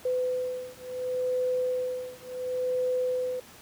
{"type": "beating tone pair", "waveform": "sine", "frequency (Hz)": [504, 504.7], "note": ["B4", "B4"], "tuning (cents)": [35, 38], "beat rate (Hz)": 0.7, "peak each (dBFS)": -30, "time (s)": [0.05, 3.4], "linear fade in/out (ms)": 5, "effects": ["pink hiss -50 dBFS RMS until 3.61 s", "high-pass 100 Hz 12 dB/octave"]}